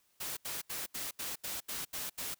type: noise bursts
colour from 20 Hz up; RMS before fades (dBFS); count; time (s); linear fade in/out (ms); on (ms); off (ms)
white; -39; 9; 0.2-2.346; 10; 170; 77
effects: white hiss -72 dBFS RMS until 2.39 s